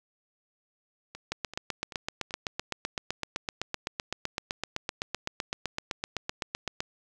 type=two click trains; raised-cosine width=0.2 ms; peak=-24 / -13 dBFS; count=4 / 44; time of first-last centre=1.15-2.308 / 1.32-6.805 s; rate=2.59 / 7.84 Hz; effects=none